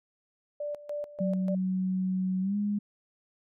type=tone with tremolo; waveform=sine; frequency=587.3 Hz; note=D5; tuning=in tune; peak=-31 dBFS; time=0.6-1.55 s; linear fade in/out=5 ms; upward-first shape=square; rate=3.4 Hz; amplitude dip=80%
type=tone with pitch glide; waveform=sine; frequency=186.5 to 205.7 Hz; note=F#3 to G#3; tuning=+14 to -16 cents; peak=-26 dBFS; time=1.2-2.79 s; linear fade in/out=10 ms; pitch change=+170 cents; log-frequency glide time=2.41-2.56 s
effects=none